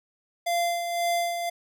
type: tone with tremolo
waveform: square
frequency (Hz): 690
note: F5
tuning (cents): -21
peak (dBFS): -23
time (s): 0.46-1.5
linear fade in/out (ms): 10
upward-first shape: sine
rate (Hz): 1.9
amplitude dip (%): 50
effects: none